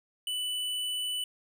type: tone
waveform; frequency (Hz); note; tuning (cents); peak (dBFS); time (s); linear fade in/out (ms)
square; 2981; F#7; +12; -31; 0.27-1.24; 2
effects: none